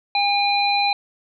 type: harmonic tone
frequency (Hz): 809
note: G#5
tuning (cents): -46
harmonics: 1 / 3 / 5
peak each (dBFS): -19 / -23 / -22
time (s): 0.15-0.93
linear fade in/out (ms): 2
effects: none